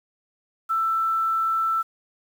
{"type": "tone with quantisation", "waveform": "sine", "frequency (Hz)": 1329, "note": "E6", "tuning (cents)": 14, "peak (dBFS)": -20, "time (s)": [0.69, 1.83], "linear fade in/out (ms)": 20, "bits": 8, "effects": []}